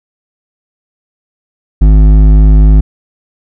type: tone with hard clipping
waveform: sine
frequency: 51.9 Hz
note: G#1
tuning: in tune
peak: -3 dBFS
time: 1.81-2.81 s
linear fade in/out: 10 ms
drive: 10 dB
effects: none